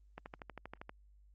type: click train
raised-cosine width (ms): 0.5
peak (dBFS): -30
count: 10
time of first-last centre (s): 0.18-0.894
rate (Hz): 12.6
effects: added 50 Hz sine -60 dBFS peak until 1.34 s + Opus 24 kbps